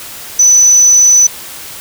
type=tone; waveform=sine; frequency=5990 Hz; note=F#8; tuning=20 cents sharp; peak=-3 dBFS; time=0.39-1.27 s; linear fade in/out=5 ms; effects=white hiss -28 dBFS RMS until 1.8 s